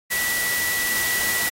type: tone in noise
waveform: sine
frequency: 1950 Hz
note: B6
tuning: 23 cents flat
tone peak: -23 dBFS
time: 0.1-1.5 s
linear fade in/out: 20 ms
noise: white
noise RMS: -25 dBFS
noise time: 0.1-1.5 s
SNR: -1 dB
effects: AAC 48 kbps